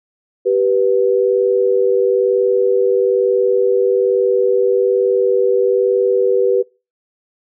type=tone pair together; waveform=sine; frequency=389 / 490.1 Hz; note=G4 / B4; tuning=-13 / -13 cents; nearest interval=major third; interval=400 cents; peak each=-14 dBFS; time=0.45-6.63 s; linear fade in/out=20 ms; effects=noise-tail reverb RT60 0.3 s tail -23 dB re dry